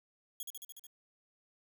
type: tone with echo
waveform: 5% pulse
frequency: 3322 Hz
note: G#7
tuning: in tune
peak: -30 dBFS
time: 0.4-0.43 s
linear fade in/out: 2 ms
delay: 73 ms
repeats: 6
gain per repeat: -2 dB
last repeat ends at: 0.868 s
effects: 11-bit